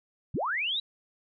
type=linear sweep; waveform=sine; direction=up; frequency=69.3 to 3951 Hz; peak=-27 dBFS; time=0.34-0.8 s; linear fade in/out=5 ms; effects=none